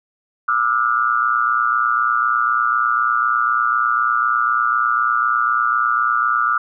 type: tone cluster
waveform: sine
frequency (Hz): 1191 / 1315 / 1423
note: D6 / E6 / F6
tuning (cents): +24 / -5 / +32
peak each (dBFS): -19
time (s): 0.48-6.58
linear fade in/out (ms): 5
effects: none